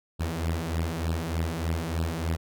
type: beating tone pair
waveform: sawtooth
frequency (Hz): 80.3 / 83.6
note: E2 / E2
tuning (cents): -45 / +25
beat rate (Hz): 3.3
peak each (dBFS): -26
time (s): 0.19-2.37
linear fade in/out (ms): 20
effects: none